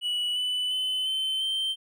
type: tone with pitch steps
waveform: triangle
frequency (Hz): 2942 / 2987 / 3032 / 3078 / 3124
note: F#7 / F#7 / F#7 / G7 / G7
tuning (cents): -11 / +16 / +42 / -32 / -7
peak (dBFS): -24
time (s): 0.01-1.76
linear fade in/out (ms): 50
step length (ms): 350
effects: none